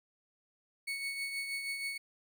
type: tone with tremolo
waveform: 35% pulse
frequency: 2217 Hz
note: C#7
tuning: in tune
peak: -32 dBFS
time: 0.87-1.98 s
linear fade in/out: 10 ms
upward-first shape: triangle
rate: 6.3 Hz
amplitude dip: 50%
effects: none